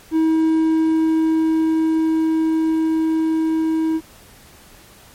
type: tone with level ramp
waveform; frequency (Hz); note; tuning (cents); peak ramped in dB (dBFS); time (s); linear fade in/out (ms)
triangle; 320; D#4; +49; -11 to -14; 0.11-4.01; 50
effects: pink hiss -46 dBFS RMS until 5.14 s + MP3 64 kbps